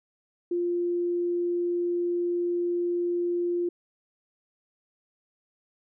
sine tone, 349.2 Hz, F4, in tune, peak -24 dBFS, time 0.51-3.69 s, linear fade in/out 5 ms, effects none

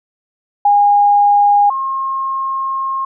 sine tone pair in turn, 817 / 1072.8 Hz, G#5 / C6, -29 / +43 cents, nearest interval perfect fourth, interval 472 cents, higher second, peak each -7 / -16 dBFS, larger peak first, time 0.65-1.7 / 1.7-3.05 s, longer second, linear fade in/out 5 ms, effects none

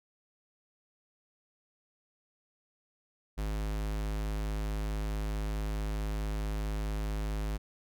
square tone, 52.3 Hz, G#1, 13 cents sharp, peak -32 dBFS, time 3.37-7.58 s, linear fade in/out 20 ms, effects none

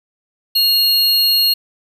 square tone pair together, 2831 / 4291 Hz, F7 / C8, +23 / +43 cents, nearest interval perfect fifth, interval 720 cents, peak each -23 / -12 dBFS, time 0.55-1.54 s, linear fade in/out 10 ms, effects none

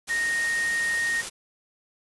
sine tone in noise, 1858 Hz, A#6, 6 cents flat, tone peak -23 dBFS, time 0.09-1.22 s, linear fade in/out 20 ms, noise white, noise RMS -33 dBFS, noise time 0.07-1.3 s, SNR +7 dB, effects resampled to 24000 Hz

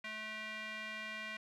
square tone with band-pass filter, 216.2 Hz, A3, 30 cents flat, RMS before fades -44 dBFS, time 0.04-1.37 s, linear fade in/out 5 ms, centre 2200 Hz, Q 2.9, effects none

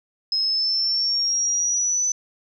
sine exponential sweep, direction up, 5120 to 6040 Hz, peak -19 dBFS, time 0.32-2.12 s, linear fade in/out 2 ms, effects none

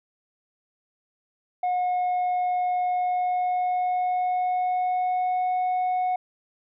sine tone with pitch glide, 724 to 733.3 Hz, F#5 to F#5, -38 to -16 cents, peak -19 dBFS, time 1.63-6.16 s, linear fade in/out 5 ms, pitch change +22 cents, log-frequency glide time 2.85-5.54 s, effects tanh soft clip ceiling -21 dBFS

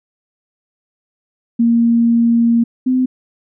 sine tone pair in turn, 233.1 / 255.9 Hz, A#3 / C4, 0 / -38 cents, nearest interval major second, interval 162 cents, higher second, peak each -9 / -11 dBFS, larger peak first, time 1.59-2.64 / 2.86-3.06 s, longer first, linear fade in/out 10 ms, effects none

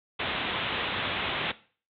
white low-pass noise, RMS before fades -31 dBFS, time 0.19-1.52 s, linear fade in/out 10 ms, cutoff 3700 Hz, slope 96 dB/octave, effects noise-tail reverb RT60 0.4 s tail -17 dB re dry + high-pass 60 Hz 12 dB/octave

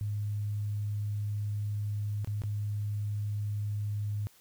sine tone with dropouts, 103.83 Hz, G#2, in tune, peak -30 dBFS, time 0.01-4.27 s, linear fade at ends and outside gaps 0 ms, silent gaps 2.246-2.274 / 2.419-2.436 s, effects white hiss -61 dBFS RMS until 4.4 s

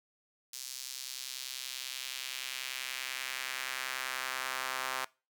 sawtooth tone with high-pass filter sweep, 130.4 Hz, C3, 5 cents flat, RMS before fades -39 dBFS, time 0.53-5.05 s, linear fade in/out 5 ms, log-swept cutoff 5400 to 1100 Hz, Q 1.3, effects noise-tail reverb RT60 0.3 s tail -22 dB re dry

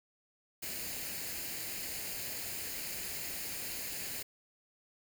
white noise with comb filter, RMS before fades -40 dBFS, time 0.62-4.23 s, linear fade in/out 10 ms, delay 0.43 ms, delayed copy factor +0.55, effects none

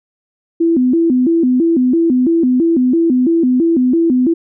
sine tone with vibrato, 290 Hz, D4, 22 cents flat, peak -9 dBFS, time 0.6-4.34 s, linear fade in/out 10 ms, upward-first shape square, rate 3 Hz, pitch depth 240 cents each way, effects none

